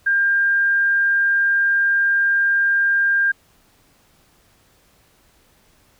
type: tone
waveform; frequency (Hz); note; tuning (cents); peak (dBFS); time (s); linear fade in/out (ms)
sine; 1600; G6; +35; -14; 0.06-3.32; 10
effects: pink hiss -57 dBFS RMS until 5.99 s